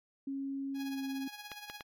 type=tone with pitch glide; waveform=sine; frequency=273.7 to 269.3 Hz; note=C#4 to C#4; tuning=-22 to -50 cents; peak=-35 dBFS; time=0.27-1.28 s; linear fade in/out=5 ms; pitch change=-28 cents; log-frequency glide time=0.81-1.01 s
type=tone with tremolo; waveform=10% pulse; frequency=830.6 Hz; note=G#5; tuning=in tune; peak=-35 dBFS; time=0.74-1.83 s; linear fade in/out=50 ms; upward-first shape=sine; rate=17 Hz; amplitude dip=60%
type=clicks; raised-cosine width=0.3 ms; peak=-26 dBFS; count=3; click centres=1.517 / 1.699 / 1.808 s
effects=none